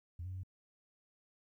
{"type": "tone with pitch steps", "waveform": "sine", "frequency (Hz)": [85.5, 92.3, 92.9, 93.4], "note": ["F2", "F#2", "F#2", "F#2"], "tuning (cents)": [-36, -4, 7, 17], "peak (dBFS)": -39, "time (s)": [0.19, 0.434], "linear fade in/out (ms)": 5, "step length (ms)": 61, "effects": ["tanh soft clip ceiling -36 dBFS", "13-bit"]}